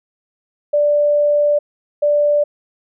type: tone bursts at uneven times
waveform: sine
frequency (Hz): 587.3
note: D5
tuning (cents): 0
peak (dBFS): -11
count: 2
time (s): 0.73-1.59 / 2.02-2.44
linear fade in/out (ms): 10
effects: none